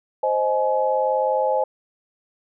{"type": "chord", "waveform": "sine", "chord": "Ab major", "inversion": "first", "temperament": "equal with one note detuned", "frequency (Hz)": [523.3, 622.3, 847.1], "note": ["C5", "Eb5", "Ab5"], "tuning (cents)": [0, 0, 34], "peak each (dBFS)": [-21, -24, -22], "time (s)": [0.23, 1.64], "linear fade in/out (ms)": 5, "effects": []}